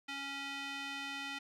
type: tone with band-pass filter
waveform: square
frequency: 277.6 Hz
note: C#4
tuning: 3 cents sharp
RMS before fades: -42 dBFS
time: 0.08-1.39 s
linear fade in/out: 10 ms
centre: 2600 Hz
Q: 1.5
effects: none